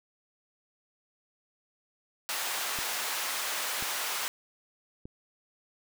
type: high-pass noise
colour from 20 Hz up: pink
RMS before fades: -33 dBFS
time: 2.29-4.28 s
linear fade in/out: 0 ms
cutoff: 930 Hz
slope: 12 dB/octave
type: clicks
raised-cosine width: 3 ms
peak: -29 dBFS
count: 3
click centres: 2.788 / 3.825 / 5.055 s
effects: none